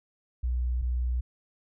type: tone pair in turn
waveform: sine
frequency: 61.4 / 61.4 Hz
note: B1 / B1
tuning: -9 / -9 cents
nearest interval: unison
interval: 0 cents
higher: neither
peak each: -25 dBFS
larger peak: neither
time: 0.43-0.82 / 0.82-1.21 s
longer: neither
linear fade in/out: 10 ms
effects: none